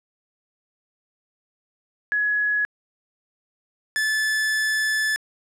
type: tone pair in turn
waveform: sine / 45% pulse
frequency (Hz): 1684 / 1738.4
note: G#6 / A6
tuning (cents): +24 / -21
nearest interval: minor second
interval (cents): 55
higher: second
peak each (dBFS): -19 / -20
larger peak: first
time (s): 2.12-2.65 / 3.96-5.16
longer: second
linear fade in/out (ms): 0
effects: low-pass 11000 Hz 12 dB/octave